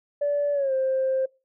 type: tone with pitch glide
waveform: sine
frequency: 578 to 527 Hz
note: D5 to C5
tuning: -28 to +12 cents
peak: -20 dBFS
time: 0.21-1.26 s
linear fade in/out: 10 ms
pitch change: -160 cents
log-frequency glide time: 0.53-0.73 s
effects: noise-tail reverb RT60 0.3 s tail -25 dB re dry + tanh soft clip ceiling -17 dBFS